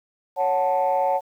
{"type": "chord", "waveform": "sine", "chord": "F# minor", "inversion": "second", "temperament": "equal", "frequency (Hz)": [554.4, 740, 880], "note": ["C#5", "F#5", "A5"], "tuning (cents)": [0, 0, 0], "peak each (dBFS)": -22, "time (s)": [0.36, 1.21], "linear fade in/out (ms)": 50, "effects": ["tanh soft clip ceiling -12 dBFS", "9-bit"]}